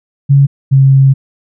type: tone pair in turn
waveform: sine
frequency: 139.3 / 135.33 Hz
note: C#3 / C#3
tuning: +9 / -41 cents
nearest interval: minor second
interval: 50 cents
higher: first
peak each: -3 dBFS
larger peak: neither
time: 0.29-0.47 / 0.71-1.14 s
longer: second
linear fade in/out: 20 ms
effects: none